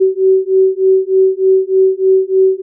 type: beating tone pair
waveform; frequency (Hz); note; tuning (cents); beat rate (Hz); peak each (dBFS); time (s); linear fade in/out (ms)
sine; 378.4 / 381.7; F#4 / G4; +39 / -46; 3.3; -11; 0-2.62; 20
effects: none